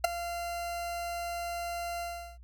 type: tone with ADSR envelope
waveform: 40% pulse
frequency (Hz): 690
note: F5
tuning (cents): -21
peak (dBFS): -17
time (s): 0.04-2.38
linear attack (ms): 6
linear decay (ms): 10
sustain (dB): -16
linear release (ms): 370
effects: added 60 Hz sine -48 dBFS peak until 2.43 s